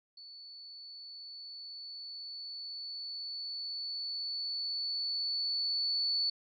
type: tone with level ramp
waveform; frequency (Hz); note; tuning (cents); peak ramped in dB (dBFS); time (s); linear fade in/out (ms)
sine; 4458; C#8; +9; -48 to -28; 0.17-6.3; 5
effects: none